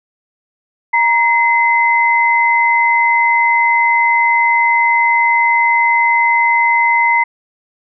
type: tone pair together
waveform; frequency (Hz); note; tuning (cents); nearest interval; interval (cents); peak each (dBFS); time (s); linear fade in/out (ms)
sine; 940 / 2050; A#5 / C7; +14 / -36; octave + minor second; 1350; -12; 0.93-7.24; 10
effects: none